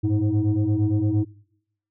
sine tone cluster, 100.8 / 109.5 / 317.3 Hz, G2 / A2 / D#4, +49 / -8 / +34 cents, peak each -21 dBFS, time 0.03-1.25 s, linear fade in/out 20 ms, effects noise-tail reverb RT60 0.8 s tail -24 dB re dry + tanh soft clip ceiling -14 dBFS

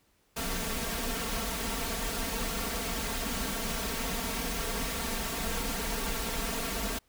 pink noise with comb filter, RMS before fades -33 dBFS, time 0.36-6.99 s, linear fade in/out 10 ms, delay 4.4 ms, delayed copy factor +1, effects pink hiss -69 dBFS RMS until 7.08 s

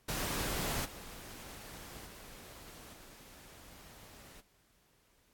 pink noise with level steps, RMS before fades -36 / -49 / -52 / -55 dBFS, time 0.08-4.41 s, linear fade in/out 10 ms, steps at 0.84 / 2.05 / 2.92 s, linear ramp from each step 20 ms, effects pink hiss -70 dBFS RMS until 5.33 s + AAC 64 kbps

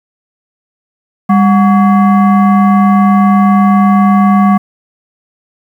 sine tone with frequency modulation, 200 Hz, G3, 35 cents sharp, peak -4 dBFS, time 1.29-4.58 s, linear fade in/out 10 ms, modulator 932 Hz, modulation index 0.72, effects 7-bit

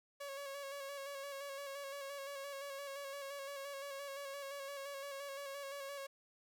sawtooth tone with vibrato, 557 Hz, C#5, 8 cents sharp, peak -40 dBFS, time 0.2-6.07 s, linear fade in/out 10 ms, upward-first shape square, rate 5.8 Hz, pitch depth 29 cents each way, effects none

